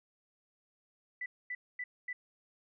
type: tone bursts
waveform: sine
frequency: 1985 Hz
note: B6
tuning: 8 cents sharp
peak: -36 dBFS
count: 4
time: 1.21-2.13 s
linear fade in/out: 5 ms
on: 50 ms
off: 240 ms
effects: none